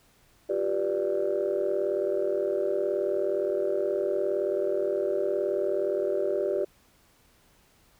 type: chord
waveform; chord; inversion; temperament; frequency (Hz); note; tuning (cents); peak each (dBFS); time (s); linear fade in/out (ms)
sine; G dominant seventh; third; just; 352.8 / 392 / 490 / 588; F4 / G4 / B4 / D5; +18 / 0 / -14 / +2; -32 / -27 / -33 / -28; 0.49-6.65; 10
effects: tanh soft clip ceiling -17 dBFS + pink hiss -62 dBFS RMS until 7.99 s